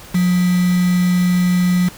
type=tone with quantisation; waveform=sine; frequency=179.4 Hz; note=F3; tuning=47 cents sharp; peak=-12 dBFS; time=0.14-1.89 s; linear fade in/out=10 ms; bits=4; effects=pink hiss -38 dBFS RMS until 1.97 s